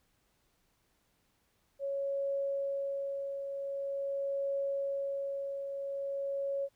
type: tone with tremolo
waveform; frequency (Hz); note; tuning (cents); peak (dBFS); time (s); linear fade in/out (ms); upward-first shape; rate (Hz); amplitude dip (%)
sine; 554.4; C#5; 0; -30; 1.79-6.69; 50; triangle; 0.45; 50
effects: pink hiss -74 dBFS RMS until 6.75 s